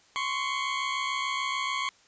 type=tone pair together; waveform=20% pulse; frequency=1041.9 / 1108.7 Hz; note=C6 / C#6; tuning=-8 / 0 cents; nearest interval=minor second; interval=108 cents; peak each=-27 / -25 dBFS; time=0.16-1.89 s; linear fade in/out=0 ms; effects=white hiss -60 dBFS RMS until 2.07 s + resampled to 16000 Hz